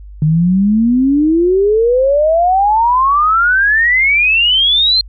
sine exponential sweep, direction up, 149.6 to 4218 Hz, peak -8 dBFS, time 0.22-5.01 s, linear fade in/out 2 ms, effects added 50 Hz sine -30 dBFS peak until 5.08 s

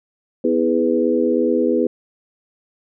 harmonic tone with a mistuned harmonic, 82.8 Hz, E2, 8 cents sharp, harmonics 3 / 4 / 5 / 6, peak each -20 / -20 / -20 / -20 dBFS, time 0.44-1.87 s, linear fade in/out 5 ms, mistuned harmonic 4, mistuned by -34 cents, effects none

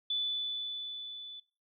sine tone with level ramp, 3482 Hz, A7, 19 cents flat, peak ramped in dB -29 to -44 dBFS, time 0.1-1.4 s, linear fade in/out 5 ms, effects noise-tail reverb RT60 0.4 s tail -20 dB re dry

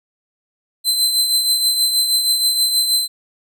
sawtooth tone with tremolo, 4068 Hz, C8, 50 cents flat, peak -9 dBFS, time 0.84-3.08 s, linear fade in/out 50 ms, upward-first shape triangle, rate 6.3 Hz, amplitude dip 55%, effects none

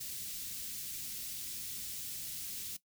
white band-stop noise, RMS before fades -42 dBFS, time 0-2.77 s, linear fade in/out 10 ms, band 220 to 3300 Hz, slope 12 dB/octave, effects noise-tail reverb RT60 0.1 s tail -17 dB re dry

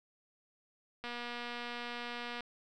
click train, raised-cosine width 0.3 ms, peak -26 dBFS, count 329, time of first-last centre 1.04-2.407 s, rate 240 Hz, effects none

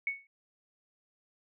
sine tone with exponential decay, 2217 Hz, C#7, in tune, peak -26 dBFS, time 0.07-0.27 s, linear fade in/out 2 ms, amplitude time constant 42 ms, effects none

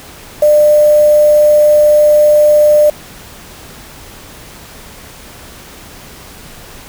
sine tone with quantisation, 598 Hz, D5, 31 cents sharp, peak -4 dBFS, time 0.42-2.9 s, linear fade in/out 5 ms, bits 4, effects pink hiss -34 dBFS RMS until 6.88 s

